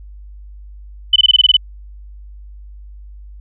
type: tone bursts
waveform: sine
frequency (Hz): 3000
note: F#7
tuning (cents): +23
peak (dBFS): -5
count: 9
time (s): 1.13-1.568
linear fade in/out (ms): 5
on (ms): 30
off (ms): 21
effects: added 50 Hz sine -33 dBFS peak until 3.4 s